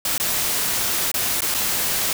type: noise with dropouts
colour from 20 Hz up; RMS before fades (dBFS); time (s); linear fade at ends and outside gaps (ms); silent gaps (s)
white; -22; 0.05-2.13; 2; 0.18-0.199 / 1.116-1.141 / 1.407-1.419 / 1.542-1.546
effects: none